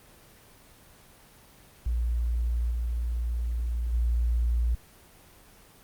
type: tone with level steps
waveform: sine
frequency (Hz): 58.7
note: A#1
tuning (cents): +13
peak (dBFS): -24 / -26 / -22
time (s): 1.86-4.75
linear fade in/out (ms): 5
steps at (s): 2.7 / 3.92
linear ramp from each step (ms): 20
effects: pink hiss -54 dBFS RMS until 5.83 s + Opus 24 kbps